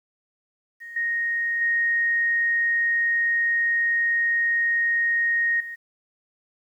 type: tone with level steps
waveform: sine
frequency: 1864.7 Hz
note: A#6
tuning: in tune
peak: -36 / -22 / -19 / -32 dBFS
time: 0.8-5.76 s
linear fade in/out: 20 ms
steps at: 0.96 / 1.61 / 5.6 s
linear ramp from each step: 5 ms
effects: 10-bit